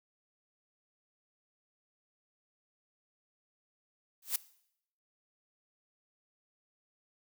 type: noise with exponential growth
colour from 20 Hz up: blue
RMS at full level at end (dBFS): -26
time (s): 4.22-4.36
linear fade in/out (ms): 5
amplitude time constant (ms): 30
effects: noise-tail reverb RT60 0.7 s tail -19 dB re dry